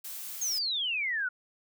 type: noise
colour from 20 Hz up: blue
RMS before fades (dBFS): -40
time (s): 0.04-0.59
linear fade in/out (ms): 10
type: exponential sweep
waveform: sine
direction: down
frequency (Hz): 6645 to 1426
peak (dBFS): -28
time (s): 0.41-1.29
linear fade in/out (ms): 10
effects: none